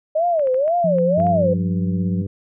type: tone with vibrato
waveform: sine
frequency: 599 Hz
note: D5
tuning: 34 cents sharp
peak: -15 dBFS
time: 0.15-1.54 s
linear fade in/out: 10 ms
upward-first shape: sine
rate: 2 Hz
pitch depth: 280 cents each way
type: clicks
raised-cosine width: 0.5 ms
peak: -25 dBFS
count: 7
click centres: 0.395 / 0.472 / 0.544 / 0.679 / 0.985 / 1.201 / 1.268 s
type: tone with pitch glide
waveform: sine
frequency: 175.1 to 179.71 Hz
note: F3 to F3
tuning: +5 to +50 cents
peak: -19 dBFS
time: 0.84-2.22 s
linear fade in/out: 5 ms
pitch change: +45 cents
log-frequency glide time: 1.21-2.04 s
type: harmonic tone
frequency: 98 Hz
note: G2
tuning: in tune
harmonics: 1 / 2 / 3 / 4 / 5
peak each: -24 / -30 / -34 / -36 / -38 dBFS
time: 1.17-2.27 s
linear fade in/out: 5 ms
effects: none